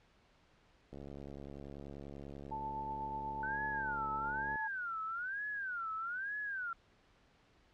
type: click train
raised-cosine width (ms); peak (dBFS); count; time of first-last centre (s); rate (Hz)
2; -35; 256; 0.93-4.557; 70.3
type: tone with tremolo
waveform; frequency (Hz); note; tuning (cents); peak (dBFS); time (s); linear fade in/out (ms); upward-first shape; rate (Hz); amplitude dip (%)
sine; 880; A5; 0; -37; 2.51-4.68; 10; triangle; 8.1; 35
type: tone with vibrato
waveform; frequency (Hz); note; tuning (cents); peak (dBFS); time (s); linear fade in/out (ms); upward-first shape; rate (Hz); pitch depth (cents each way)
sine; 1486; F#6; +7; -37; 3.43-6.73; 2; sine; 1.1; 230
effects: pink hiss -68 dBFS RMS until 7.73 s + low-pass 4000 Hz 12 dB/octave